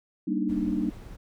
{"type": "chord", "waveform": "sine", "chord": "Eb major seventh", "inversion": "first", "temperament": "just", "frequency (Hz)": [194.45, 233.3, 291.7, 311.1], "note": ["G3", "Bb3", "D4", "Eb4"], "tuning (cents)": [-14, 2, -12, 0], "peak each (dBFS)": -30, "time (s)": [0.27, 0.9], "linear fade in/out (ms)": 10}
{"type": "noise", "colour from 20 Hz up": "brown", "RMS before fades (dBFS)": -42, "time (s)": [0.48, 1.17], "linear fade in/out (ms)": 20}
{"effects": []}